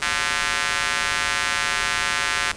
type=tone with high-pass filter; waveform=square; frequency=80 Hz; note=D#2; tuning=49 cents sharp; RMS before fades=-23 dBFS; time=0.02-2.52 s; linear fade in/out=0 ms; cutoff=1600 Hz; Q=1.5; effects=pink hiss -38 dBFS RMS until 2.56 s + resampled to 22050 Hz